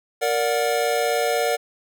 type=chord; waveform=square; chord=Bb augmented; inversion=none; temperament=just; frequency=466.2 / 582.7 / 728.4 Hz; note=Bb4 / D5 / F#5; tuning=0 / -14 / -27 cents; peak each=-24 / -25 / -25 dBFS; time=0.21-1.57 s; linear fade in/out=20 ms; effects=none